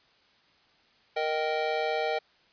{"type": "chord", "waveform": "square", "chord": "Eb major", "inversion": "second", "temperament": "just", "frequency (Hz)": [466.7, 622.3, 777.8], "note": ["Bb4", "Eb5", "G5"], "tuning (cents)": [2, 0, -14], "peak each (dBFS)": -32, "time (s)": [1.16, 2.19], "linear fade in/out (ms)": 10, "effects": ["white hiss -63 dBFS RMS until 2.52 s", "resampled to 11025 Hz"]}